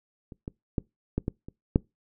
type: clicks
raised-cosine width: 3 ms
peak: -29 / -21 / -13 / -13 / -15 / -27 / -6 dBFS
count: 7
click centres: 0.322 / 0.479 / 0.782 / 1.18 / 1.281 / 1.485 / 1.759 s
effects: noise-tail reverb RT60 0.2 s tail -24 dB re dry